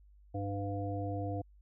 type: harmonic tone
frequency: 100 Hz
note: G2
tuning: 35 cents sharp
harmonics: 1 / 3 / 5 / 7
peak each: -36 / -40 / -42 / -41 dBFS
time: 0.34-1.42 s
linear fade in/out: 10 ms
effects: added 50 Hz sine -57 dBFS peak until 1.61 s